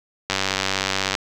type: click train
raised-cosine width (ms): 0.2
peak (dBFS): -3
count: 83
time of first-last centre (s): 0.3-1.152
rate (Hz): 96.3
effects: none